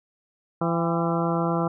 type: harmonic tone with a mistuned harmonic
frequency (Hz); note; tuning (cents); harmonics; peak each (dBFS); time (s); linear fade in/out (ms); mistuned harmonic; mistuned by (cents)
168.5; E3; +38; 1 / 2 / 3 / 4 / 5 / 6 / 7 / 8; -25 / -28 / -30 / -31 / -32 / -33 / -33 / -34; 0.61-1.68; 5; 5; -62
effects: none